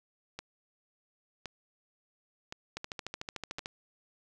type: two click trains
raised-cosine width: 0.2 ms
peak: -20 / -22 dBFS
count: 13 / 4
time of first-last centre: 2.77-3.659 / 0.39-3.592 s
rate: 13.5 / 0.937 Hz
effects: none